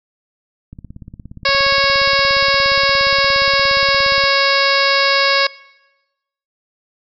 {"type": "click train", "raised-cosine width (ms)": 5, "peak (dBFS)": -21, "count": 61, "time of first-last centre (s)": [0.73, 4.239], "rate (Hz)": 17.1}
{"type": "harmonic tone", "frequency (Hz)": 552, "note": "C#5", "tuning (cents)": -7, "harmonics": [1, 2, 3, 4, 5, 6, 7, 8, 9, 10], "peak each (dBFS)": [-19, -19, -19, -19, -23, -28, -22, -22, -21, -29], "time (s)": [1.45, 5.47], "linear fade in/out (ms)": 5}
{"effects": ["noise-tail reverb RT60 1.0 s tail -21 dB re dry"]}